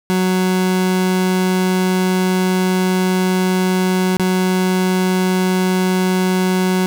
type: tone with dropouts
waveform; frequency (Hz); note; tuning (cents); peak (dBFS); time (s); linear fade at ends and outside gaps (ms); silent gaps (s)
30% pulse; 185; F#3; 0; -11; 0.1-6.86; 0; 4.17-4.197
effects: none